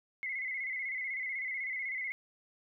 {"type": "tone with vibrato", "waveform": "sine", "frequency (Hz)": 2093, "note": "C7", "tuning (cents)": 0, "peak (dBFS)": -34, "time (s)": [0.23, 2.12], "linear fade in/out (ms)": 0, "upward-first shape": "square", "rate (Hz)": 16, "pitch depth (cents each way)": 59, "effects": []}